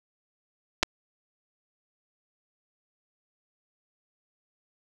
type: clicks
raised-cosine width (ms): 0.2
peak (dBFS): -5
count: 2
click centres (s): 0.829 / 0.832
effects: none